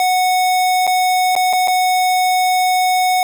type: tone with dropouts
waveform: square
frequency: 737 Hz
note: F#5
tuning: 7 cents flat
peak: -13 dBFS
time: 0-3.23 s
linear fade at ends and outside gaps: 1 ms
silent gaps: 0.868-0.875 / 1.353-1.363 / 1.529-1.533 / 1.675-1.681 s
effects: none